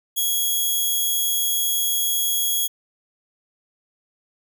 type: tone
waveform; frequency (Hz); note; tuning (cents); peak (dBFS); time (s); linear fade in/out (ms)
5% pulse; 3322; G#7; 0; -11; 0.16-2.68; 20
effects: none